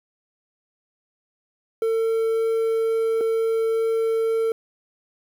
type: tone pair in turn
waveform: triangle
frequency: 450.2 / 450.2 Hz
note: A4 / A4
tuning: +40 / +40 cents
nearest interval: unison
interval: 0 cents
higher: neither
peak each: -17 dBFS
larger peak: neither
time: 1.82-3.21 / 3.21-4.52 s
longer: first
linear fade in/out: 2 ms
effects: 8-bit